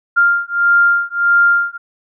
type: beating tone pair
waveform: sine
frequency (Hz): 1396.9 / 1398.5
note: F6 / F6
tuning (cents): 0 / +2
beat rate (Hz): 1.6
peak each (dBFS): -13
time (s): 0.16-1.78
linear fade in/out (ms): 20
effects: none